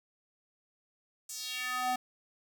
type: tone with high-pass filter sweep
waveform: square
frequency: 251.9 Hz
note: B3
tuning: 34 cents sharp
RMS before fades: -35 dBFS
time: 1.29-1.96 s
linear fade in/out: 5 ms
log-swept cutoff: 7600 to 560 Hz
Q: 2.4
effects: 10-bit